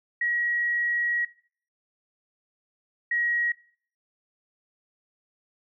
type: tone pair in turn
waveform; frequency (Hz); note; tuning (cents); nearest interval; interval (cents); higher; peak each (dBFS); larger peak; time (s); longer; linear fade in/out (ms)
sine; 1907 / 1900; A#6 / A#6; +39 / +33; unison; 6; first; -23; neither; 0.21-1.25 / 3.11-3.52; first; 5
effects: noise-tail reverb RT60 0.5 s tail -20 dB re dry